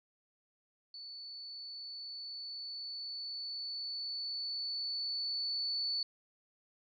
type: tone with level ramp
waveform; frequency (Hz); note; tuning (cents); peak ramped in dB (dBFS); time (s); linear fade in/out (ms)
sine; 4468; C#8; +13; -45 to -32; 0.94-6.03; 2
effects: none